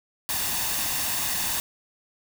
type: noise with comb filter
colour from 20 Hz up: white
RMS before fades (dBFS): -27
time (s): 0.29-1.6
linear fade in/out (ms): 0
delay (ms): 1.1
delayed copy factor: +0.5
effects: none